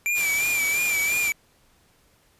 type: tone with vibrato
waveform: square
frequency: 2349 Hz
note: D7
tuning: in tune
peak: -22 dBFS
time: 0.06-1.32 s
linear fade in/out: 0 ms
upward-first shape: sine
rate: 2.9 Hz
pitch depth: 59 cents each way
type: noise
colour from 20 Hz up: white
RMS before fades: -31 dBFS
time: 0.14-1.33 s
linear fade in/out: 50 ms
effects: pink hiss -61 dBFS RMS until 2.39 s + resampled to 32000 Hz